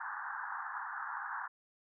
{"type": "band-pass noise", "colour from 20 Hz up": "white", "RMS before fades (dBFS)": -41, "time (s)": [0, 1.48], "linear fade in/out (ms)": 10, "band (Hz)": [800, 1700], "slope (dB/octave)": 96, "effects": []}